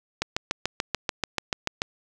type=click train; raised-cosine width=0.2 ms; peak=-7 dBFS; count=12; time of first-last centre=0.22-1.819 s; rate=6.88 Hz; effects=none